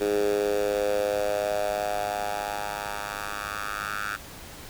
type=tone with high-pass filter sweep; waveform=10% pulse; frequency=102.9 Hz; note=G#2; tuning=16 cents flat; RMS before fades=-28 dBFS; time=0-4.17 s; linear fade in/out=20 ms; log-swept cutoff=380 to 1400 Hz; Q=4.6; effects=pink hiss -43 dBFS RMS until 4.69 s